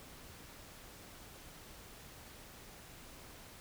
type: silence
effects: pink hiss -54 dBFS RMS until 3.6 s